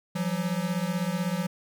square beating tone pair, 170.9 / 186.9 Hz, F3 / F#3, -37 / +18 cents, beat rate 16 Hz, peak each -30 dBFS, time 0.15-1.47 s, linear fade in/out 10 ms, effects none

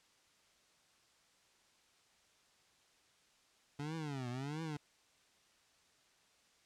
25% pulse tone with vibrato, 140.7 Hz, C#3, 26 cents sharp, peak -36 dBFS, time 3.79-4.77 s, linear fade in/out 5 ms, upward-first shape triangle, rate 1.5 Hz, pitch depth 280 cents each way, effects white hiss -70 dBFS RMS until 6.65 s + low-pass 7000 Hz 12 dB/octave

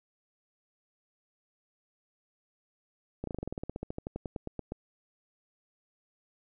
slowing click train, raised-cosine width 2 ms, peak -22 dBFS, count 22, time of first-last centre 3.24-4.721 s, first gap 33 ms, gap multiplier 1.07, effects none

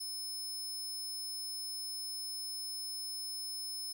sawtooth tone, 5220 Hz, E8, 18 cents flat, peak -36 dBFS, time 0-3.93 s, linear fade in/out 10 ms, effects none

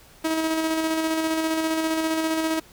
sawtooth tone with tremolo, 320 Hz, D#4, 49 cents sharp, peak -17 dBFS, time 0.24-2.6 s, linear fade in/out 10 ms, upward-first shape square, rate 15 Hz, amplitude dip 30%, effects pink hiss -51 dBFS RMS until 2.72 s

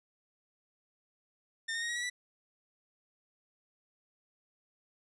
sawtooth tone with pitch steps, 1812 / 1841.5 / 1871.6 / 1902.1 / 1933.1 / 1964.6 Hz, A#6 / A#6 / A#6 / A#6 / B6 / B6, -50 / -22 / +6 / +34 / -38 / -10 cents, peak -30 dBFS, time 1.68-2.1 s, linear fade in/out 10 ms, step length 70 ms, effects resampled to 22050 Hz

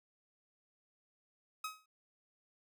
sawtooth tone with exponential decay, 1270 Hz, D#6, 35 cents sharp, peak -32 dBFS, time 1.64-1.86 s, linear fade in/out 5 ms, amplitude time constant 46 ms, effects none

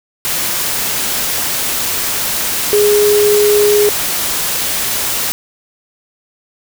sine tone in noise, 415.3 Hz, G#4, in tune, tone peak -8 dBFS, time 2.73-3.89 s, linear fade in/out 0 ms, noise white, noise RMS -17 dBFS, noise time 0.25-5.32 s, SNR +6 dB, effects none

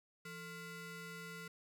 25% pulse ring-modulated tone, 615 Hz, D#5, 20 cents flat, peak -40 dBFS, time 0.25-1.48 s, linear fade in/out 5 ms, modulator 785 Hz, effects none

